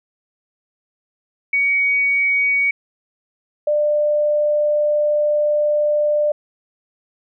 sine tone pair in turn, 2249 / 595.7 Hz, C#7 / D5, +24 / +24 cents, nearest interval octave + major seventh, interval 2300 cents, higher first, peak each -14 dBFS, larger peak neither, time 1.53-2.71 / 3.67-6.32 s, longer second, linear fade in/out 5 ms, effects none

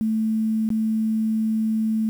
sine tone with dropouts, 220 Hz, A3, in tune, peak -19 dBFS, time 0.01-2.09 s, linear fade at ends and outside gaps 0 ms, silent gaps 0.69-0.703 s, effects 8-bit

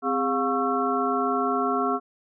sine tone cluster, 260.6 / 407.9 / 711 / 1104 / 1337 Hz, C4 / G#4 / F5 / C#6 / E6, -7 / -31 / +31 / -7 / +24 cents, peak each -28 dBFS, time 0.02-2 s, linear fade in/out 50 ms, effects none

